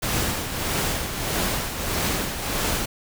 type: noise with tremolo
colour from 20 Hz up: pink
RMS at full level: -23 dBFS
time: 0.02-2.86 s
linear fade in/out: 10 ms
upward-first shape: triangle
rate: 1.6 Hz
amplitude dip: 60%
effects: none